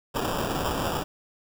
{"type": "noise with sample-and-hold", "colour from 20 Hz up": "white", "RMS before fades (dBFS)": -28, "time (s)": [0.14, 1.04], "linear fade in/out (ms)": 20, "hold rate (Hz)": 2100, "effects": []}